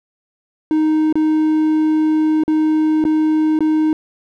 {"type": "tone with dropouts", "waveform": "triangle", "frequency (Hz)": 311.1, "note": "D#4", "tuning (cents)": 0, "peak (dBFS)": -10, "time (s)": [0.71, 3.93], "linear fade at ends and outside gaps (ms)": 1, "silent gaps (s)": [[1.126, 1.155], [2.436, 2.479], [3.041, 3.051], [3.59, 3.606]], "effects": []}